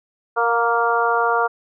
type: harmonic tone with a mistuned harmonic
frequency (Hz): 233.1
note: A#3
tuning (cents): 0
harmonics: 2 / 3 / 4 / 5 / 6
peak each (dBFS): -22 / -22 / -22 / -22 / -22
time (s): 0.36-1.48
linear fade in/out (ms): 20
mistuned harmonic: 3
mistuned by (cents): +18
effects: none